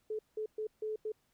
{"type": "tone bursts at uneven times", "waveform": "sine", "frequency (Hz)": 431.7, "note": "A4", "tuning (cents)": -33, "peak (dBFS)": -34, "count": 5, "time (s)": [[0.1, 0.19], [0.37, 0.46], [0.58, 0.67], [0.82, 0.96], [1.05, 1.12]], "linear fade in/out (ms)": 5, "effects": ["pink hiss -75 dBFS RMS until 1.33 s"]}